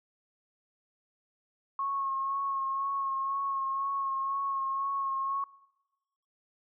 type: tone with vibrato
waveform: sine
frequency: 1091 Hz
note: C#6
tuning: 28 cents flat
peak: -29 dBFS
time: 1.79-5.44 s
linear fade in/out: 2 ms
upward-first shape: sine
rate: 2 Hz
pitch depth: 22 cents each way
effects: noise-tail reverb RT60 1.0 s tail -22 dB re dry